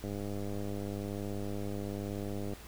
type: click train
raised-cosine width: 2 ms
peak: -26 dBFS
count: 253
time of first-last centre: 0.04-2.535 s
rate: 101 Hz
effects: added 60 Hz sine -52 dBFS peak until 2.67 s + pink hiss -52 dBFS RMS until 2.67 s